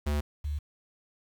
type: tone pair in turn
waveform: square / sine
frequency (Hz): 73.5 / 73.5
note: D2 / D2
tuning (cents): +2 / +2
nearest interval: unison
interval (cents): 0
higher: neither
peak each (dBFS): -27 / -29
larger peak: first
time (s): 0.06-0.21 / 0.44-0.59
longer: neither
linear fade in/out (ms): 10
effects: 9-bit